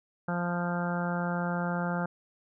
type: harmonic tone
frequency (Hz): 174.61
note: F3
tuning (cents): 0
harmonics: 1 / 2 / 3 / 4 / 5 / 6 / 7 / 8 / 9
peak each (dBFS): -30 / -42 / -37 / -38 / -38 / -47 / -42 / -38 / -42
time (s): 0.28-2.06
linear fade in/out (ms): 5
effects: none